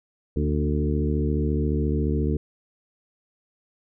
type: harmonic tone with a mistuned harmonic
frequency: 74.3 Hz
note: D2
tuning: 21 cents sharp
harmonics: 1 / 2 / 3 / 4 / 5 / 6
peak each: -24 / -27 / -29 / -30 / -31 / -32 dBFS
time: 0.36-2.37 s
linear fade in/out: 5 ms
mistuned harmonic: 3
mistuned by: +40 cents
effects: none